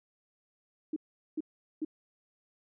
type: tone bursts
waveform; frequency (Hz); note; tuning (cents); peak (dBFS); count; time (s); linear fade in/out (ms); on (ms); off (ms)
sine; 311.1; D#4; 0; -30; 3; 0.93-1.849; 5; 33; 410
effects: none